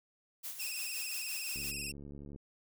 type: noise with tremolo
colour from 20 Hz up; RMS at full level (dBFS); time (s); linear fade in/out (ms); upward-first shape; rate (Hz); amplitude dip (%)
blue; -41; 0.43-1.72; 20; sine; 5.8; 55
type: tone with vibrato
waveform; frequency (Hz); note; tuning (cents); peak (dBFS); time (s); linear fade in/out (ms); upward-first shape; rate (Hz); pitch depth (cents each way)
15% pulse; 2628; E7; -6; -31; 0.59-1.92; 10; square; 20; 64
type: click train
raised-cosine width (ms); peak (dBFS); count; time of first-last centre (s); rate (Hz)
3; -36; 58; 1.56-2.361; 71.2
effects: none